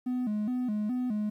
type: tone with vibrato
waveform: triangle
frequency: 229.8 Hz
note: A#3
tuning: 25 cents flat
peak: -25 dBFS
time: 0.06-1.3 s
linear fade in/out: 10 ms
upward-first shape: square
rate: 2.4 Hz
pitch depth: 150 cents each way
effects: tanh soft clip ceiling -21 dBFS + 11-bit